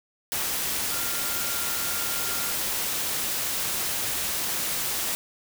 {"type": "tone in noise", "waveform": "sine", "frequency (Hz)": 1396.9, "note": "F6", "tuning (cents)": 0, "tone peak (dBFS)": -38, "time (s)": [0.92, 2.51], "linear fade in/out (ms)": 0, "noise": "white", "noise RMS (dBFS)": -28, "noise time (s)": [0.32, 5.15], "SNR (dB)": -13, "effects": []}